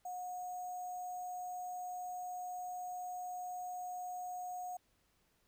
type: tone with sample-and-hold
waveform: sine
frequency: 726 Hz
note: F#5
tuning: 33 cents flat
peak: -40 dBFS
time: 0.05-4.77 s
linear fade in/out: 5 ms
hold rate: 7350 Hz
effects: pink hiss -75 dBFS RMS until 5.47 s